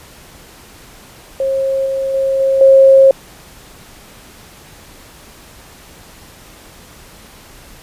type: tone with level steps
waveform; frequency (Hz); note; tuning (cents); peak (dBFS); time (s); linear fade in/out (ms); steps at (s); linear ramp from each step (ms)
sine; 538; C5; +48; -13 / -15 / -12 / -10 / -3; 1.4-3.11; 2; 1.86 / 2.14 / 2.4 / 2.61; 2
effects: pink hiss -40 dBFS RMS until 7.82 s + resampled to 32000 Hz